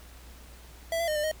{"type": "tone with pitch steps", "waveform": "square", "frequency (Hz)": [662, 675, 612, 600, 624], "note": ["E5", "E5", "D#5", "D5", "D#5"], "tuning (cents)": [7, 41, -29, 37, 5], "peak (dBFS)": -27, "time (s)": [0.92, 1.315], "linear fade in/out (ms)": 2, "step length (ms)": 79, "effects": ["added 60 Hz sine -48 dBFS peak until 1.4 s", "pink hiss -53 dBFS RMS until 1.4 s"]}